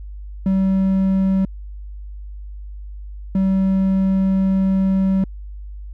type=tone bursts at uneven times; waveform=triangle; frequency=191.4 Hz; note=G3; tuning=41 cents flat; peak=-12 dBFS; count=2; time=0.46-1.45 / 3.35-5.24 s; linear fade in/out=2 ms; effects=added 50 Hz sine -30 dBFS peak until 5.93 s